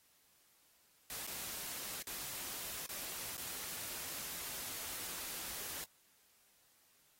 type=noise with dropouts; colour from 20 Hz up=white; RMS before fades=-44 dBFS; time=1.1-5.84 s; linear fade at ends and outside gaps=0 ms; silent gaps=1.267-1.274 / 2.023-2.07 / 2.862-2.892 / 3.366-3.379 s; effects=white hiss -70 dBFS RMS until 7.19 s + AAC 48 kbps